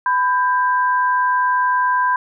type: tone pair together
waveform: sine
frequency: 1000 / 1587.4 Hz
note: B5 / G6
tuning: +21 / +21 cents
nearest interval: minor sixth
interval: 800 cents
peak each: -15 / -20 dBFS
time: 0.06-2.16 s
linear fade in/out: 2 ms
effects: none